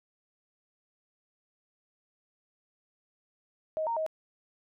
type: tone with pitch steps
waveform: sine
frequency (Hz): 629 / 925 / 632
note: D#5 / A#5 / D#5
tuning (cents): +19 / -14 / +27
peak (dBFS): -28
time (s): 3.77-4.064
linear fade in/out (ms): 0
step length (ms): 98
effects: none